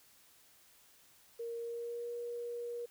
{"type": "tone with pitch glide", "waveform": "sine", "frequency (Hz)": [466.2, 476.3], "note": ["A#4", "A#4"], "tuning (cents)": [0, 37], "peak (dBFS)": -38, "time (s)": [1.39, 2.86], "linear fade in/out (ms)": 10, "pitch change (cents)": 37, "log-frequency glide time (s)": [1.58, 2.12], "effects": ["white hiss -64 dBFS RMS until 2.9 s"]}